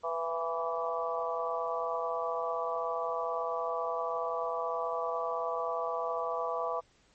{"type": "harmonic tone with a mistuned harmonic", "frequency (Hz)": 164.81, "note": "E3", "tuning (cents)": 0, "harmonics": [3, 4, 5, 6, 7], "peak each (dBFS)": [-36, -35, -41, -38, -36], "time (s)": [0.03, 6.81], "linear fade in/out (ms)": 20, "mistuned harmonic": 4, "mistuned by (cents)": 25, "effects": ["pink hiss -66 dBFS RMS until 7.14 s", "MP3 32 kbps"]}